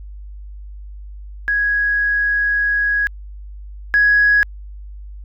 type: tone pair in turn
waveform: sine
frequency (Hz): 1661.2 / 1667.6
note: G#6 / G#6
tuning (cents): 0 / +7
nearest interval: unison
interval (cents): 7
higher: second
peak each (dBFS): -14 / -9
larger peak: second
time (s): 1.48-3.07 / 3.94-4.43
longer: first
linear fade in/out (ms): 0
effects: tanh soft clip ceiling -5 dBFS + added 50 Hz sine -31 dBFS peak until 5.24 s